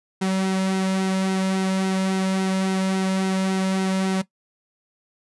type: tone with flanger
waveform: sawtooth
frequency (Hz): 190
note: F#3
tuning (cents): +46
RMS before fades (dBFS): -22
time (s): 0.21-4.22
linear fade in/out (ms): 10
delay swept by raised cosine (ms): 1.7 to 2.7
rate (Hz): 3.6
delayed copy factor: -0.5
effects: noise-tail reverb RT60 0.1 s tail -17 dB re dry + resampled to 24000 Hz